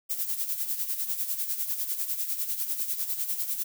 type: noise with tremolo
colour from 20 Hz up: violet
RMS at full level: -28 dBFS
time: 0.09-3.64 s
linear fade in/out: 20 ms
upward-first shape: sine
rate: 10 Hz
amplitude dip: 65%
effects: none